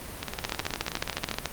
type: two click trains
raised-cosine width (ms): 0.2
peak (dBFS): -9 / -13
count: 15 / 22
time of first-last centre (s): 0.45-1.457 / 0.23-1.341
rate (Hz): 13.9 / 18.9
effects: pink hiss -40 dBFS RMS until 1.52 s + Opus 32 kbps